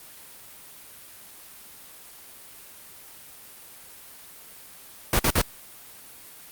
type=noise bursts; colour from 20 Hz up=pink; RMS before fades=-20 dBFS; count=3; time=5.13-5.416 s; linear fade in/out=2 ms; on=62 ms; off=50 ms; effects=white hiss -46 dBFS RMS until 6.51 s + Opus 32 kbps